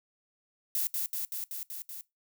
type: noise with echo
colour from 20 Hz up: violet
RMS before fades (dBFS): -30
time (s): 0.75-0.87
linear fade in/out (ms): 0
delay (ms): 190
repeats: 6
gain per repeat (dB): -2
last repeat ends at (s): 2.01
effects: noise-tail reverb RT60 0.2 s tail -21 dB re dry